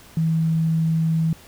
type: tone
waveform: sine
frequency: 161.7 Hz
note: E3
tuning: 33 cents flat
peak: -17 dBFS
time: 0.17-1.33 s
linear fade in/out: 2 ms
effects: pink hiss -47 dBFS RMS until 1.47 s